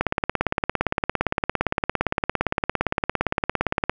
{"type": "click train", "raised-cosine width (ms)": 0.5, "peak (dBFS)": -5, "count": 69, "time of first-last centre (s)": [0.01, 3.896], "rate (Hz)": 17.5, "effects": []}